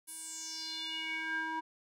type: tone with band-pass filter sweep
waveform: square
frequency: 320.6 Hz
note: E4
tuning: 48 cents flat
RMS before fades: -39 dBFS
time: 0.07-1.61 s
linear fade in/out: 20 ms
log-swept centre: 11000 to 1100 Hz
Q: 5
effects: none